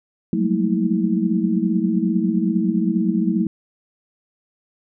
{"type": "tone cluster", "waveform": "sine", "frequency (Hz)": [181, 190.8, 213.2, 228.4, 323.8], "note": ["F#3", "G3", "G#3", "A#3", "E4"], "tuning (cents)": [-38, -47, 46, -35, -31], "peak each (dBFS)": -23, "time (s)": [0.33, 3.47], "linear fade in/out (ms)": 2, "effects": []}